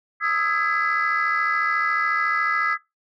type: chord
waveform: sine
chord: E major seventh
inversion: third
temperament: equal with one note detuned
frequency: 1244.5 / 1318.5 / 1661.2 / 2015 Hz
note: D#6 / E6 / G#6 / B6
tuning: 0 / 0 / 0 / +34 cents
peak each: -24 dBFS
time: 0.2-2.78 s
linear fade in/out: 50 ms
effects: noise-tail reverb RT60 0.2 s tail -20 dB re dry + tanh soft clip ceiling -13 dBFS